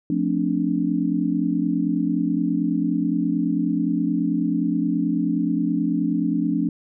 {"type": "chord", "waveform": "sine", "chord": "D minor seventh", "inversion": "first", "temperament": "just", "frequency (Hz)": [176.2, 220.2, 264.3, 293.7], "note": ["F3", "A3", "C4", "D4"], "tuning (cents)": [16, 2, 18, 0], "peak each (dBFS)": [-25, -26, -25, -23], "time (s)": [0.1, 6.69], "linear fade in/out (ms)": 2, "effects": []}